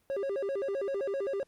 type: tone with vibrato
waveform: triangle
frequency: 466.2 Hz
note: A#4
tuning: in tune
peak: -28 dBFS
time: 0.1-1.43 s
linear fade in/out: 0 ms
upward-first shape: square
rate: 7.7 Hz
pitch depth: 280 cents each way
effects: pink hiss -71 dBFS RMS until 1.47 s + Opus 24 kbps